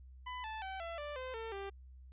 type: tone with pitch steps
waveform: sawtooth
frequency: 1000 / 875.6 / 766.7 / 671.3 / 587.8 / 514.7 / 450.6 / 394.6 Hz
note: B5 / A5 / G5 / E5 / D5 / C5 / A4 / G4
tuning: +21 / -9 / -39 / +31 / +1 / -29 / +41 / +11 cents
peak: -37 dBFS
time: 0.26-1.7 s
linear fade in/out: 10 ms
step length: 180 ms
effects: added 64 Hz sine -52 dBFS peak until 2.12 s + resampled to 8000 Hz